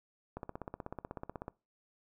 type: click train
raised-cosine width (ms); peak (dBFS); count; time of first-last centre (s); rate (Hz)
1; -26; 19; 0.37-1.481; 16.2
effects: noise-tail reverb RT60 0.3 s tail -23 dB re dry